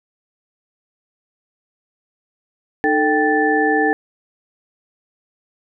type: tone cluster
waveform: sine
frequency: 305.2 / 441.1 / 782 / 1757 Hz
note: D#4 / A4 / G5 / A6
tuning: -33 / +4 / -4 / -3 cents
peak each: -19 dBFS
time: 2.84-3.93 s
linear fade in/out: 0 ms
effects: none